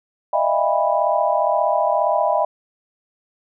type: tone cluster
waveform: sine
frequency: 606 / 641 / 683 / 806 / 985 Hz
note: D#5 / E5 / F5 / G5 / B5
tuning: -46 / -49 / -39 / +48 / -5 cents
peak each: -22 dBFS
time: 0.33-2.45 s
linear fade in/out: 5 ms
effects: none